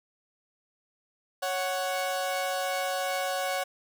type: tone pair together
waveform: sawtooth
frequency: 555.1 / 741 Hz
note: C#5 / F#5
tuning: +2 / +2 cents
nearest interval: perfect fourth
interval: 500 cents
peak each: -27 dBFS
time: 1.42-3.64 s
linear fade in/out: 10 ms
effects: none